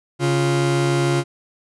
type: tone pair together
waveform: 40% pulse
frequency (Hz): 138.59 / 348.6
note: C#3 / F4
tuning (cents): 0 / -3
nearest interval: octave + major third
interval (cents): 1597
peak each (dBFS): -18 / -19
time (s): 0.19-1.24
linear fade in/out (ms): 50
effects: resampled to 24000 Hz